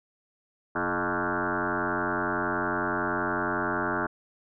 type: tone with frequency modulation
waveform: sine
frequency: 880 Hz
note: A5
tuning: in tune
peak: -25 dBFS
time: 0.75-4.07 s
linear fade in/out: 10 ms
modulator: 90.8 Hz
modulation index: 7.6
effects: none